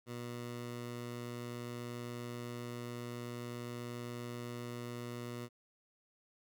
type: tone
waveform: 15% pulse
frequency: 120.5 Hz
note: B2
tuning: 42 cents flat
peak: -35 dBFS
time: 0.06-5.49 s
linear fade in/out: 50 ms
effects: none